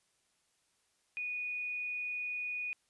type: tone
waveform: sine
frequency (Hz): 2468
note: D#7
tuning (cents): -15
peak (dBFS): -35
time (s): 1.17-2.73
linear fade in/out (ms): 0
effects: white hiss -75 dBFS RMS until 2.89 s + resampled to 24000 Hz